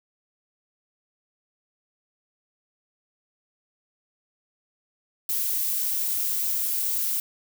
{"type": "noise", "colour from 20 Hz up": "violet", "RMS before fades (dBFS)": -26, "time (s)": [5.29, 7.2], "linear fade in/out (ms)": 2, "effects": []}